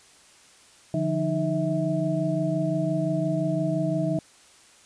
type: tone cluster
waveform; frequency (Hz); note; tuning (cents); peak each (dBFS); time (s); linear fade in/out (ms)
sine; 147.7 / 173.5 / 310 / 649; D3 / F3 / D#4 / E5; +10 / -11 / -6 / -27; -28; 0.94-4.19; 2
effects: white hiss -54 dBFS RMS until 4.85 s + resampled to 22050 Hz